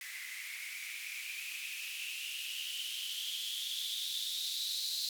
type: noise with band-pass filter sweep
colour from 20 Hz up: violet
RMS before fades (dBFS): -40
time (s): 0.01-5.09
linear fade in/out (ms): 2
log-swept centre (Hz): 2000 to 4100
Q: 8.5
effects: none